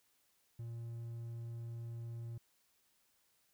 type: tone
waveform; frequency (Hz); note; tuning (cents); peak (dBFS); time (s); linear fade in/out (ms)
triangle; 116.54; A#2; 0; -40; 0.59-2.38; 5
effects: white hiss -75 dBFS RMS until 3.53 s